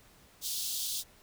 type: high-pass noise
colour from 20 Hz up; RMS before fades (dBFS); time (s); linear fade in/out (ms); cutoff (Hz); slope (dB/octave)
pink; -35; 0.41-1.04; 50; 3300; 48
effects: pink hiss -60 dBFS RMS until 1.22 s